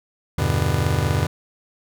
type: chord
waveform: 45% pulse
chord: E minor seventh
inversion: none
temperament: just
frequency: 82.41 / 98.89 / 123.61 / 148.33 Hz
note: E2 / G2 / B2 / D3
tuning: 0 / +16 / +2 / +18 cents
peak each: -24 dBFS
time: 0.38-1.27 s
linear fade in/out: 5 ms
effects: none